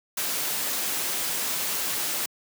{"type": "noise", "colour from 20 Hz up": "white", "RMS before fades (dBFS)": -28, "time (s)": [0.17, 2.26], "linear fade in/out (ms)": 5, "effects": ["high-pass 150 Hz 12 dB/octave"]}